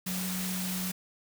sine tone in noise, 184.4 Hz, F#3, 6 cents flat, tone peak -33 dBFS, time 0.06-0.92 s, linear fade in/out 10 ms, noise white, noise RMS -36 dBFS, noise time 0.06-0.92 s, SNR 0 dB, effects none

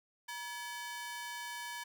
sawtooth ring-modulated tone, 1330 Hz, E6, 15 cents sharp, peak -34 dBFS, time 0.28-1.84 s, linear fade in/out 10 ms, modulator 374 Hz, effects none

